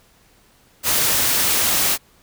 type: noise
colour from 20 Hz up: white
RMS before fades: -18 dBFS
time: 0.83-1.98 s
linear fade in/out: 50 ms
effects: pink hiss -55 dBFS RMS until 2.22 s